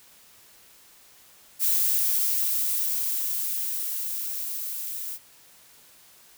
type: noise with level ramp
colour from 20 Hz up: violet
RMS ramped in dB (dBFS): -22 to -34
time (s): 1.59-5.19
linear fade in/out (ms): 50
effects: white hiss -54 dBFS RMS until 6.37 s